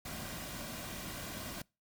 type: noise with comb filter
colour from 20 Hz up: pink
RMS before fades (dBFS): -43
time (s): 0.05-1.62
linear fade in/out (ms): 5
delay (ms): 2.3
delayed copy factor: -0.5
effects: noise-tail reverb RT60 0.3 s tail -26 dB re dry

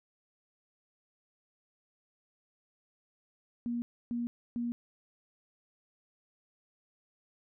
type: tone bursts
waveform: sine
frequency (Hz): 238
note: A#3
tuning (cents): +36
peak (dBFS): -31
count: 3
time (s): 3.66-4.72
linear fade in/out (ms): 0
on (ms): 160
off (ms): 290
effects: none

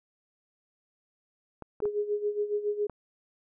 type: clicks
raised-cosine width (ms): 1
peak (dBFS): -26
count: 4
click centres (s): 1.623 / 1.803 / 1.855 / 2.897
type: tone with tremolo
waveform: sine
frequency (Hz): 415.3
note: G#4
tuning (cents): 0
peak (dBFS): -24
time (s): 1.82-2.87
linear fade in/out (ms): 5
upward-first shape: sine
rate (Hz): 7.2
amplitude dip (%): 75
effects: none

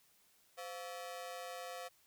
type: ring-modulated tone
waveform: sawtooth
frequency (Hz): 612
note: D#5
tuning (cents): -29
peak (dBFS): -37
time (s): 0.57-1.89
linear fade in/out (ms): 20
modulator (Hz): 95.2
effects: white hiss -70 dBFS RMS until 2.06 s

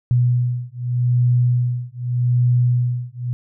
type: beating tone pair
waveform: sine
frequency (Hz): 122.4 / 123.23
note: B2 / B2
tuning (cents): -15 / -3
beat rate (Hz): 0.83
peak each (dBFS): -18 / -18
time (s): 0.11-3.33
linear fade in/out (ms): 0
effects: none

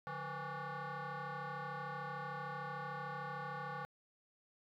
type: tone with frequency modulation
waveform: sine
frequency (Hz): 146.83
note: D3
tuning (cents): 0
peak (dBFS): -38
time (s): 0.07-3.85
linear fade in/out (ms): 0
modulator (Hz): 327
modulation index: 4.3
effects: tanh soft clip ceiling -40 dBFS + 13-bit

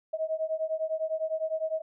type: beating tone pair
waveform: sine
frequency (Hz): 631 / 640.9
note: D#5 / E5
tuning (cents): +24 / -49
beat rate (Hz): 9.9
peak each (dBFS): -31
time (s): 0.13-1.82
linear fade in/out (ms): 10
effects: none

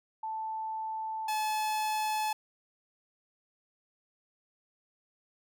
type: tone pair in turn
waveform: sine / 45% pulse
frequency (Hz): 880 / 860.4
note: A5 / A5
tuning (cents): 0 / -39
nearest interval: unison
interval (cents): 39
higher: first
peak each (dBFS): -33 / -29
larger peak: second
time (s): 0.23-1.28 / 1.28-2.33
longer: neither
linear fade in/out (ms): 5
effects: none

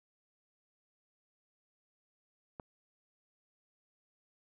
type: click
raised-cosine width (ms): 1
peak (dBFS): -29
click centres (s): 2.598
effects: none

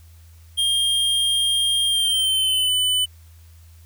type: tone with pitch glide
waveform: square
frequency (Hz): 3215 to 3000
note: G7 to F#7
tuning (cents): +43 to +23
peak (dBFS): -18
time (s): 0.57-3.06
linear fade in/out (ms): 20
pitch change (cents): -120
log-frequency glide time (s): 1.86-2.71
effects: added 82 Hz sine -44 dBFS peak until 3.85 s + white hiss -57 dBFS RMS until 3.85 s

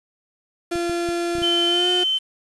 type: tone with pitch glide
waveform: 35% pulse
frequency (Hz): 343.9 to 359.7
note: F4 to F#4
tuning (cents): -27 to -49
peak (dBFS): -20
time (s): 0.71-2.04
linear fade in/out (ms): 10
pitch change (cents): +78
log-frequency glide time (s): 1.67-1.89
type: clicks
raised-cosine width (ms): 5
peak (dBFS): -23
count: 6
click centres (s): 0.756 / 0.896 / 1.089 / 1.353 / 1.384 / 1.419
type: tone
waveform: sine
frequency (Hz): 3075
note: G7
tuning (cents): -34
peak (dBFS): -18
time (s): 1.42-2.19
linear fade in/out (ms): 20
effects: resampled to 24000 Hz + 7-bit

